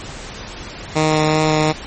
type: tone with vibrato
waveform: 10% pulse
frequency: 155 Hz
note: D#3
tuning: 6 cents flat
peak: -5 dBFS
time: 0.95-1.73 s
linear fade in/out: 20 ms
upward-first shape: sine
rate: 2.7 Hz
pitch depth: 10 cents each way
effects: pink hiss -32 dBFS RMS until 1.86 s + MP3 32 kbps